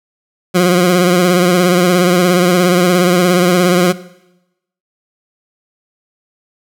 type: tone with vibrato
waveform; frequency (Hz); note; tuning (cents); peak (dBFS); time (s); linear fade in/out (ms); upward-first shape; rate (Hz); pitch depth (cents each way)
20% pulse; 178.8; F3; +41; -3; 0.54-3.93; 20; sine; 17; 50
effects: noise-tail reverb RT60 0.9 s tail -18 dB re dry